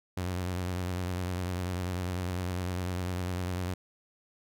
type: tone with vibrato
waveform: sawtooth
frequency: 90.4 Hz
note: F#2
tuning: 40 cents flat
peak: -27 dBFS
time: 0.17-3.74 s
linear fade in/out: 5 ms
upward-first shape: sine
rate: 10 Hz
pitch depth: 58 cents each way
effects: none